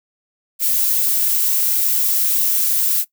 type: noise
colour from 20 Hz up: violet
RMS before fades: -17 dBFS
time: 0.59-3.05 s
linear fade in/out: 50 ms
effects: noise-tail reverb RT60 0.1 s tail -18 dB re dry